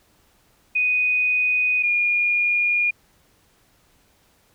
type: tone pair in turn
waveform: sine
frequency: 2489 / 2428 Hz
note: D#7 / D#7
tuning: 0 / -43 cents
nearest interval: unison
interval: 43 cents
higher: first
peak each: -17 dBFS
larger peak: neither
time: 0.75-1.83 / 1.83-2.91 s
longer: neither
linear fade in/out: 10 ms
effects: pink hiss -60 dBFS RMS until 4.54 s